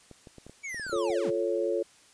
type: clicks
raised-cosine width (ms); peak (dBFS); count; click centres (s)
2; -33; 12; 0.113 / 0.272 / 0.383 / 0.466 / 0.496 / 0.745 / 0.797 / 0.866 / 0.896 / 0.931 / 0.962 / 1.102
type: linear sweep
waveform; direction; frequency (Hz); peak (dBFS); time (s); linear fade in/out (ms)
square; down; 2310 to 96.1; -35; 0.63-1.31; 20
type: chord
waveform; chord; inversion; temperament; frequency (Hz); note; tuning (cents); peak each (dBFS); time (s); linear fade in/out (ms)
sine; F augmented; none; equal; 349.2 / 440 / 554.4; F4 / A4 / C#5; 0 / 0 / 0; -30; 0.92-1.83; 10
effects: white hiss -58 dBFS RMS until 2.13 s + resampled to 22050 Hz